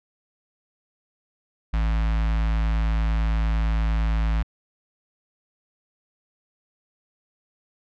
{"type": "tone with notch filter", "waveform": "square", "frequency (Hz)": 54.4, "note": "A1", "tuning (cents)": -19, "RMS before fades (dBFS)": -22, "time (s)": [1.73, 4.43], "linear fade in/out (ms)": 10, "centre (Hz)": 400, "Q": 0.62, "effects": ["low-pass 3000 Hz 12 dB/octave"]}